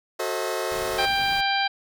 sawtooth chord, F# diminished seventh, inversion none, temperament just, 370 / 444 / 532.8 / 639.4 Hz, F#4 / A4 / C5 / Eb5, 0 / +16 / +31 / +47 cents, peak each -27 dBFS, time 0.19-1.06 s, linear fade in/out 10 ms
pink noise, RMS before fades -38 dBFS, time 0.71-1.41 s, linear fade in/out 5 ms
harmonic tone, 790 Hz, G5, 13 cents sharp, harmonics 1 / 2 / 3 / 4 / 5 / 6, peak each -24 / -27 / -29 / -30 / -31 / -32 dBFS, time 0.98-1.68 s, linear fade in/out 10 ms
effects none

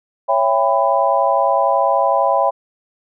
sine chord, C# half-diminished seventh, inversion none, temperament just, 554.4 / 665.2 / 798.3 / 997.9 Hz, C#5 / E5 / G5 / B5, 0 / +16 / +31 / +18 cents, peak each -18 dBFS, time 0.28-2.51 s, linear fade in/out 20 ms, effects none

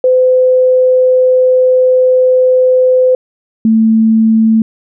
sine tone pair in turn, 510 / 222.2 Hz, C5 / A3, -44 / +17 cents, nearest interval octave + major second, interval 1439 cents, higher first, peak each -5 dBFS, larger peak neither, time 0.04-3.15 / 3.65-4.62 s, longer first, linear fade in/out 2 ms, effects none

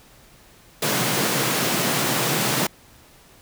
pink high-pass noise, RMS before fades -22 dBFS, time 0.82-2.67 s, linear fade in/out 5 ms, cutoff 120 Hz, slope 96 dB/octave, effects pink hiss -51 dBFS RMS until 3.41 s

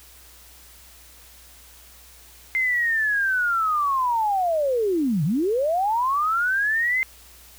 sine linear two-way sweep, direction down then up, 2093 to 136 to 2093 Hz, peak -19 dBFS, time 2.55-7.03 s, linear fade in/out 0 ms, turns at 5.24 s, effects added 60 Hz sine -52 dBFS peak until 7.58 s + white hiss -49 dBFS RMS until 7.58 s

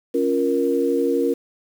sine chord, Bb minor, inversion first, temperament equal with one note detuned, 277.2 / 349.2 / 468.9 Hz, Db4 / F4 / Bb4, 0 / 0 / +10 cents, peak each -22 / -23 / -20 dBFS, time 0.14-1.34 s, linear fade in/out 10 ms, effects 7-bit

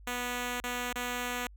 5% pulse tone with dropouts, 245.5 Hz, B3, 10 cents flat, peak -21 dBFS, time 0.07-1.47 s, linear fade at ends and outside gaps 2 ms, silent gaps 0.603-0.639 / 0.927-0.957 s, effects added 50 Hz sine -49 dBFS peak until 1.56 s

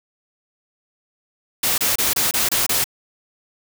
white noise bursts, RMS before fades -19 dBFS, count 7, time 1.63-2.842 s, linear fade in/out 5 ms, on 150 ms, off 27 ms, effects none

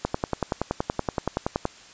click train, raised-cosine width 1 ms, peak -9 dBFS, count 18, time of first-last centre 0.05-1.654 s, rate 10.6 Hz, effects white hiss -48 dBFS RMS until 1.93 s + resampled to 16000 Hz

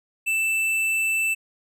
sine tone with tanh clipping, 2652 Hz, E7, 10 cents sharp, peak -22 dBFS, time 0.26-1.35 s, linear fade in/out 20 ms, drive 12 dB, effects none

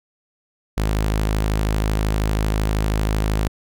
sawtooth tone, 52.8 Hz, G#1, 29 cents sharp, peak -14 dBFS, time 0.77-3.48 s, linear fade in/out 10 ms, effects none

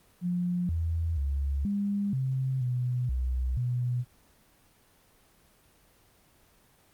sine tone with pitch steps, 177.3 / 82.6 / 69.6 / 201.8 / 131.6 / 124.4 / 63.1 / 123.2 Hz, F3 / E2 / C#2 / G#3 / C3 / B2 / B1 / B2, +26 / +4 / +8 / -49 / +10 / +13 / +38 / -4 cents, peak -26 dBFS, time 0.21-4.05 s, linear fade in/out 50 ms, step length 480 ms, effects pink hiss -62 dBFS RMS until 6.93 s + Opus 24 kbps

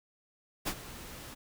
pink noise with ADSR envelope, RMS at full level -31 dBFS, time 0.65-1.35 s, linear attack 25 ms, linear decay 64 ms, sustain -15 dB, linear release 21 ms, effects none

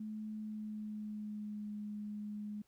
sine tone with pitch glide, 215 to 209 Hz, A3 to G#3, -40 to +11 cents, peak -40 dBFS, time 0-2.62 s, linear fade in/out 5 ms, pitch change -49 cents, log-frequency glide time 0.33-1.71 s, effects pink hiss -75 dBFS RMS until 2.67 s

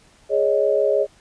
sine chord, Ab suspended fourth, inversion none, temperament equal with one note detuned, 415.3 / 556 / 622.3 Hz, Ab4 / Db5 / Eb5, 0 / +5 / 0 cents, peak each -20 / -19 / -21 dBFS, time 0.29-1.07 s, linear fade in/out 50 ms, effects pink hiss -54 dBFS RMS until 1.2 s + resampled to 22050 Hz

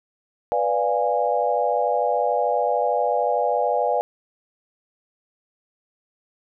sine chord, B diminished seventh, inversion none, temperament equal with one note detuned, 493.9 / 587.3 / 698.5 / 825.8 Hz, B4 / D5 / F5 / Ab5, 0 / 0 / 0 / -10 cents, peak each -24 dBFS, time 0.52-4.01 s, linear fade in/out 0 ms, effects none

